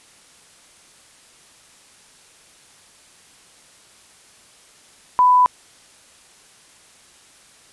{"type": "tone", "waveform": "sine", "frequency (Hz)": 996, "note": "B5", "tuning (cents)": 14, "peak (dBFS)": -10, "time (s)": [5.19, 5.46], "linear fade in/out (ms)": 0, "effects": ["white hiss -50 dBFS RMS until 7.72 s", "resampled to 24000 Hz"]}